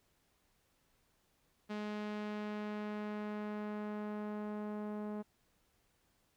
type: tone with low-pass filter sweep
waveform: sawtooth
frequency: 210 Hz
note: G#3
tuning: 19 cents sharp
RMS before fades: -41 dBFS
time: 1.69-5.23 s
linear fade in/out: 20 ms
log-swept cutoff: 3800 to 920 Hz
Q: 0.77
effects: pink hiss -75 dBFS RMS until 6.36 s